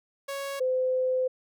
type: tone pair in turn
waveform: sawtooth / sine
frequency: 554.4 / 512.9 Hz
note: C#5 / C5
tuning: 0 / -35 cents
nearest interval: minor second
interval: 135 cents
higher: first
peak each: -28 / -23 dBFS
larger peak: second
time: 0.28-0.6 / 0.6-1.28 s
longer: second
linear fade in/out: 10 ms
effects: none